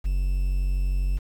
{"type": "tone with quantisation", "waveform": "triangle", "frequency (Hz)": 46.25, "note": "F#1", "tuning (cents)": 0, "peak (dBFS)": -19, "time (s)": [0.04, 1.19], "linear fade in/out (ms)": 20, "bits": 8, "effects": []}